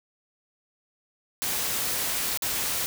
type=noise with dropouts; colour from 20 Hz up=white; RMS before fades=-28 dBFS; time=1.42-2.86 s; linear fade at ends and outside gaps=0 ms; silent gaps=2.374-2.422 s; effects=none